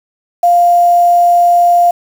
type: tone with quantisation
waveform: sine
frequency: 698.5 Hz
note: F5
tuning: in tune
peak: -5 dBFS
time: 0.43-1.91 s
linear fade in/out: 5 ms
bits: 5
effects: none